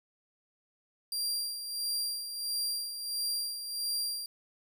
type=tone with tremolo; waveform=sawtooth; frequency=4754 Hz; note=D8; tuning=20 cents sharp; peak=-27 dBFS; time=1.12-4.26 s; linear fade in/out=2 ms; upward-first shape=sine; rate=1.5 Hz; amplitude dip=60%; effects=none